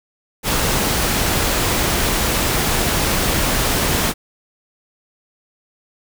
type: noise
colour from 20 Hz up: pink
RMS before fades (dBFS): -18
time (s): 0.43-4.14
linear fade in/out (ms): 50
effects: none